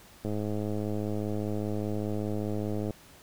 click train, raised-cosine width 2 ms, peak -20 dBFS, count 280, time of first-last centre 0.25-2.907 s, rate 105 Hz, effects pink hiss -54 dBFS RMS until 3.22 s

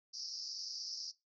white band-pass noise, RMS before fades -44 dBFS, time 0.13-1.12 s, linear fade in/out 20 ms, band 4700 to 5600 Hz, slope 96 dB/octave, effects noise-tail reverb RT60 0.2 s tail -18 dB re dry

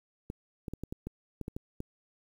clicks, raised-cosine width 3 ms, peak -24 dBFS, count 10, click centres 0.301 / 0.682 / 0.736 / 0.836 / 0.925 / 1.07 / 1.413 / 1.481 / 1.565 / 1.804 s, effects 9-bit

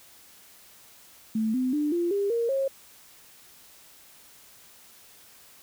sine tone with pitch steps, 220 / 255.7 / 297.1 / 345.2 / 401.2 / 466.2 / 541.7 Hz, A3 / C4 / D4 / F4 / G4 / A#4 / C#5, 0 / -40 / +20 / -20 / +40 / 0 / -40 cents, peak -23 dBFS, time 1.35-2.68 s, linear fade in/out 5 ms, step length 190 ms, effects white hiss -53 dBFS RMS until 5.62 s

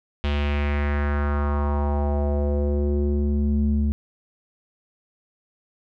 square tone with low-pass filter sweep, 72.5 Hz, D2, 22 cents flat, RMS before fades -22 dBFS, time 0.24-3.92 s, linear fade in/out 0 ms, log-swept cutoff 3200 to 180 Hz, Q 2.8, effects none

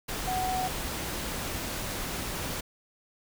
sine tone in noise, 744 Hz, F#5, 9 cents sharp, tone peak -28 dBFS, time 0.27-0.68 s, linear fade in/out 10 ms, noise pink, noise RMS -34 dBFS, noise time 0.08-2.61 s, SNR +3 dB, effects none

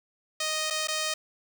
5% pulse tone with dropouts, 622.3 Hz, D#5, in tune, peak -16 dBFS, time 0.4-1.14 s, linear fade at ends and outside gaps 5 ms, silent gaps 0.702-0.706 / 0.873-0.883 s, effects none

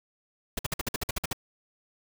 pink noise bursts, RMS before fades -29 dBFS, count 11, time 0.57-1.331 s, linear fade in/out 5 ms, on 21 ms, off 53 ms, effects none

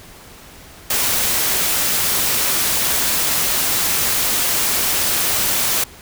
white noise, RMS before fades -18 dBFS, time 0.9-5.84 s, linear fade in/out 5 ms, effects pink hiss -41 dBFS RMS until 6.01 s

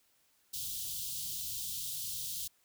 white band-stop noise, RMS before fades -39 dBFS, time 0.53-2.48 s, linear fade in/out 10 ms, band 170 to 3100 Hz, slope 48 dB/octave, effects white hiss -71 dBFS RMS until 2.64 s

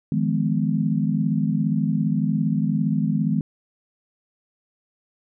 sine chord, F half-diminished seventh, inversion third, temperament just, 157.15 / 174.61 / 209.5 / 251.4 Hz, Eb3 / F3 / Ab3 / Cb4, +18 / 0 / +15 / +31 cents, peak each -23 / -27 / -23 / -26 dBFS, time 0.12-3.41 s, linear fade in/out 2 ms, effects none

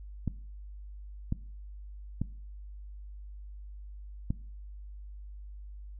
clicks, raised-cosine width 5 ms, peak -17 dBFS, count 4, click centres 0.277 / 1.324 / 2.216 / 4.305 s, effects noise-tail reverb RT60 0.5 s tail -20 dB re dry + added 50 Hz sine -42 dBFS peak until 5.99 s

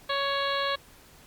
harmonic tone with a mistuned harmonic, 557 Hz, C#5, 8 cents sharp, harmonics 1 / 2 / 3 / 4 / 5 / 6 / 7 / 8, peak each -31 / -30 / -33 / -39 / -39 / -36 / -36 / -38 dBFS, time 0.09-0.76 s, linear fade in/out 10 ms, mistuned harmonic 8, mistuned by -58 cents, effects pink hiss -54 dBFS RMS until 1.26 s + Opus 48 kbps

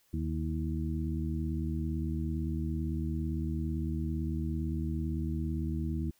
harmonic tone with a mistuned harmonic, 77.78 Hz, D#2, in tune, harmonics 1 / 2 / 3 / 4, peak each -33 / -36 / -38 / -39 dBFS, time 0.13-6.11 s, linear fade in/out 10 ms, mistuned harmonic 4, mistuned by +63 cents, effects white hiss -69 dBFS RMS until 6.19 s

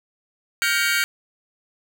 sawtooth chord, G half-diminished seventh, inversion third, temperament just, 1411.2 / 1568 / 1881.6 / 2258 Hz, F6 / G6 / Bb6 / Db7, +18 / 0 / +16 / +31 cents, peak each -20 / -20 / -24 / -20 dBFS, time 0.62-1.04 s, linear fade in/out 0 ms, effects none

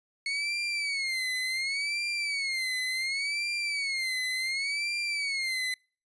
30% pulse tone with vibrato, 2193 Hz, C#7, 19 cents flat, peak -26 dBFS, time 0.26-5.74 s, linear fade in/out 2 ms, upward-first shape sine, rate 0.69 Hz, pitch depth 140 cents each way, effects noise-tail reverb RT60 0.4 s tail -26 dB re dry + resampled to 22050 Hz

